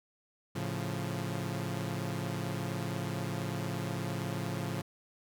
sawtooth chord, A augmented, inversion none, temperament equal, 110 / 138.59 / 174.61 Hz, A2 / C#3 / E#3, 0 / 0 / 0 cents, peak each -34 dBFS, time 0.55-4.82 s, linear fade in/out 10 ms, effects none

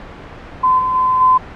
sine tone with level steps, 1024 Hz, C6, 38 cents flat, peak -9 / -14 / -11 / -7 dBFS, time 0.63-1.38 s, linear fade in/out 10 ms, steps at 0.78 / 0.94 / 1.2 s, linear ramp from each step 20 ms, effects pink hiss -33 dBFS RMS until 1.55 s + low-pass 2000 Hz 12 dB/octave

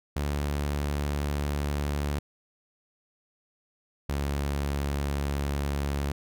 sawtooth tone pair in turn, 72.4 / 70.87 Hz, D2 / C#2, -24 / +39 cents, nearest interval unison, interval 37 cents, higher first, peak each -23 dBFS, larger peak neither, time 0.16-2.19 / 4.09-6.12 s, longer neither, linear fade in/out 5 ms, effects none

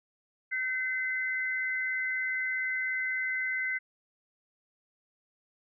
sine tone pair together, 1537.1 / 2046 Hz, G6 / C7, -34 / -39 cents, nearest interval perfect fourth, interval 495 cents, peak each -34 / -30 dBFS, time 0.51-3.79 s, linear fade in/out 20 ms, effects none

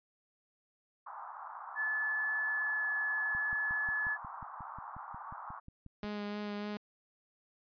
pink band-pass noise, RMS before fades -46 dBFS, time 1.06-5.6 s, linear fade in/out 10 ms, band 810 to 1300 Hz, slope 48 dB/octave
sine tone with pitch glide, 1727 to 1716.1 Hz, A6 to A6, -33 to -44 cents, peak -31 dBFS, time 1.75-4.18 s, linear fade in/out 50 ms, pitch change -11 cents, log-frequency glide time 2.46-2.91 s
click train, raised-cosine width 5 ms, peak -37 dBFS, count 16, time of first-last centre 3.35-6.043 s, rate 5.57 Hz
sawtooth tone with vibrato, 207 Hz, G#3, 5 cents flat, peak -33 dBFS, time 6.03-6.77 s, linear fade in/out 0 ms, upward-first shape sine, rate 3.4 Hz, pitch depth 14 cents each way
effects resampled to 11025 Hz

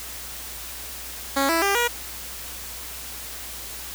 10% pulse tone with pitch steps, 274.9 / 330.7 / 397.9 / 478.6 Hz, C#4 / E4 / G4 / A#4, -14 / +6 / +26 / +46 cents, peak -11 dBFS, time 1.36-1.88 s, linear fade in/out 10 ms, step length 130 ms, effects added 60 Hz sine -44 dBFS peak until 3.94 s + white hiss -36 dBFS RMS until 3.94 s

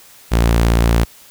sawtooth tone, 57.4 Hz, A#1, 26 cents flat, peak -7 dBFS, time 0.31-1.05 s, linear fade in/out 20 ms, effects white hiss -44 dBFS RMS until 1.3 s

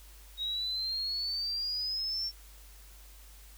sine exponential sweep, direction up, 3776 to 5470 Hz, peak -31 dBFS, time 0.37-2.32 s, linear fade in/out 50 ms, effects added 50 Hz sine -51 dBFS peak until 3.57 s + white hiss -57 dBFS RMS until 3.57 s

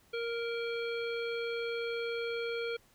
harmonic tone with a mistuned harmonic, 466.2 Hz, A#4, in tune, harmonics 1 / 3 / 5 / 7 / 9, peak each -34 / -42 / -42 / -46 / -50 dBFS, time 0.13-2.77 s, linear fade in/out 10 ms, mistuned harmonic 9, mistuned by +35 cents, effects pink hiss -65 dBFS RMS until 2.94 s

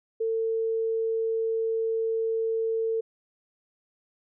sine tone, 450 Hz, A4, 39 cents sharp, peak -24 dBFS, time 0.2-3.01 s, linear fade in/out 10 ms, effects none

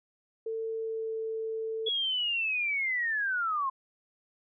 sine tone with pitch glide, 447.6 to 444.5 Hz, A4 to A4, +30 to +18 cents, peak -31 dBFS, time 0.46-1.89 s, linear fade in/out 5 ms, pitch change -12 cents, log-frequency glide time 0.73-1.15 s
sine linear sweep, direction down, 3383 to 1037 Hz, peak -27 dBFS, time 1.86-3.7 s, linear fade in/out 10 ms
effects none

